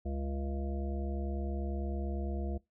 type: harmonic tone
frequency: 68.9 Hz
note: C#2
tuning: 10 cents flat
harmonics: 1 / 3 / 5 / 7 / 9 / 10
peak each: -34 / -41 / -43 / -48 / -49 / -48 dBFS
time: 0.05-2.58 s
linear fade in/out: 10 ms
effects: noise-tail reverb RT60 0.2 s tail -22 dB re dry